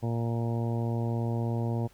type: harmonic tone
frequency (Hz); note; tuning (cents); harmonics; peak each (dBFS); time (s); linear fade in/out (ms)
116.54; A#2; 0; 1 / 2 / 3 / 4 / 5 / 6 / 7 / 8; -28 / -34 / -38 / -40 / -42 / -44 / -45 / -46; 0.02-1.88; 20
effects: added 40 Hz sine -61 dBFS peak until 1.93 s + pink hiss -61 dBFS RMS until 1.93 s